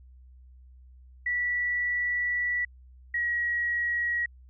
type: tone pair in turn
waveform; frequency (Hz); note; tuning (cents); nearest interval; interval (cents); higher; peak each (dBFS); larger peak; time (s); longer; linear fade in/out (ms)
sine; 1950 / 1907.7; B6 / A#6; -23 / +40; unison; 37; first; -25; neither; 1.26-2.65 / 3.14-4.26; first; 5
effects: added 63 Hz sine -49 dBFS peak until 4.49 s